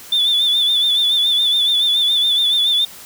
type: tone with vibrato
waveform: sine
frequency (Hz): 3516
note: A7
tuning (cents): -2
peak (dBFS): -11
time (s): 0.12-2.85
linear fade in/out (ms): 5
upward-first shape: sine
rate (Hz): 7.1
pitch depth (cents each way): 56
effects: tanh soft clip ceiling -10 dBFS + white hiss -38 dBFS RMS until 3.05 s